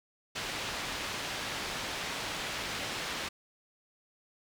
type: low-pass noise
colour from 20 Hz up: white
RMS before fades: -37 dBFS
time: 0.35-3.29 s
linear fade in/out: 10 ms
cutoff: 3800 Hz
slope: 12 dB/octave
effects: none